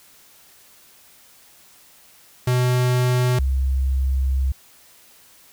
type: tone pair in turn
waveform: square / sine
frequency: 125.1 / 66.27 Hz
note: B2 / C2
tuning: +23 / +23 cents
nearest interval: major seventh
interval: 1100 cents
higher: first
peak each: -17 dBFS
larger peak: neither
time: 2.47-3.39 / 3.39-4.52 s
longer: second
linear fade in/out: 5 ms
effects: white hiss -51 dBFS RMS until 5.52 s